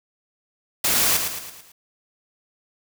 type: noise with echo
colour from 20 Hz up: white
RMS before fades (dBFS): -20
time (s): 0.84-1.17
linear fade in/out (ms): 5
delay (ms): 110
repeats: 5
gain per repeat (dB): -6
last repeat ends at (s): 1.72
effects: none